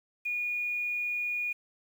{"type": "tone with quantisation", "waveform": "sine", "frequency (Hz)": 2445, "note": "D#7", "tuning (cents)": -31, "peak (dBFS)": -29, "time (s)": [0.25, 1.53], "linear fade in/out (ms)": 10, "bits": 9, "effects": []}